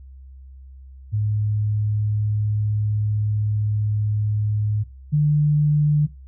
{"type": "tone pair in turn", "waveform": "sine", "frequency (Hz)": [105.6, 148.82], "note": ["G#2", "D3"], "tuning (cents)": [29, 23], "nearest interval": "tritone", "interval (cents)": 594, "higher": "second", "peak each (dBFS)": [-19, -14], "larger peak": "second", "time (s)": [[1.12, 4.84], [5.12, 6.07]], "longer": "first", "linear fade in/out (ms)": 20, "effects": ["noise-tail reverb RT60 0.2 s tail -17 dB re dry", "added 66 Hz sine -39 dBFS peak until 6.27 s"]}